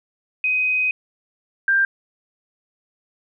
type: tone pair in turn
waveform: sine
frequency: 2511 / 1585.9 Hz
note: D#7 / G6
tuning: +15 / +20 cents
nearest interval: minor sixth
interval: 795 cents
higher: first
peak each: -17 / -14 dBFS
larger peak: second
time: 0.44-0.91 / 1.68-1.85 s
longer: first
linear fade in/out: 2 ms
effects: none